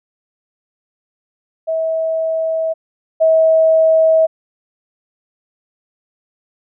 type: tone pair in turn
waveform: sine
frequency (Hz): 646 / 642.8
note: E5 / E5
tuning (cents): -35 / -44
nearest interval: unison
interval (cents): 9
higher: first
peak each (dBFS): -15 / -8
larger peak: second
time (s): 1.67-2.74 / 3.2-4.27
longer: neither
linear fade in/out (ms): 20
effects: none